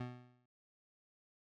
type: tone with exponential decay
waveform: 25% pulse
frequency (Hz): 123.7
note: B2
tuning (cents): +3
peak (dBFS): -35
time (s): 0-0.46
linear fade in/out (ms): 5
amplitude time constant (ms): 99
effects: low-pass 3000 Hz 12 dB/octave